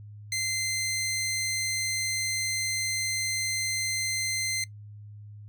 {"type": "tone", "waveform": "15% pulse", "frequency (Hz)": 2075, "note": "C7", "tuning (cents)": -15, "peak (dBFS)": -21, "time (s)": [0.32, 4.64], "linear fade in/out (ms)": 2, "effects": ["noise-tail reverb RT60 0.1 s tail -20 dB re dry", "added 104 Hz sine -42 dBFS peak until 5.48 s"]}